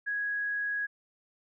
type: tone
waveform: sine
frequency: 1661.2 Hz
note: G#6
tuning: in tune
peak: -29 dBFS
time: 0.06-0.87 s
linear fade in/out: 20 ms
effects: none